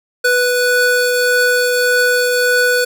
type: tone pair together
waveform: square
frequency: 493.9 / 1480 Hz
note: B4 / F#6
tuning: 0 / 0 cents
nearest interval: octave + perfect fifth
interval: 1900 cents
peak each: -15 dBFS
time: 0.24-2.85 s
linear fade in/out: 10 ms
effects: none